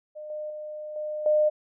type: tone with level steps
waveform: sine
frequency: 607 Hz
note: D#5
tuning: 43 cents flat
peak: -36 / -31 / -34 / -29 / -18 dBFS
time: 0.15-1.5 s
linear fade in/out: 20 ms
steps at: 0.3 / 0.5 / 0.96 / 1.26 s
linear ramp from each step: 2 ms
effects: none